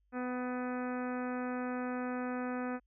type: harmonic tone with a mistuned harmonic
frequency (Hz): 250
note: B3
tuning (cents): +21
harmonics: 1 / 2 / 3 / 4 / 5 / 6 / 7 / 8 / 9 / 10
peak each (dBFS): -36 / -41 / -44 / -49 / -46 / -47 / -51 / -55 / -58 / -56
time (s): 0.12-2.8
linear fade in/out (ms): 50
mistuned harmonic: 4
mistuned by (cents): -20
effects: added 50 Hz sine -70 dBFS peak until 2.86 s